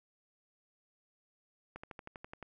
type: slowing click train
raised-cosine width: 0.5 ms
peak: -30 dBFS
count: 9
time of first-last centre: 1.76-2.427 s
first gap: 75 ms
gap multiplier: 1.03
effects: none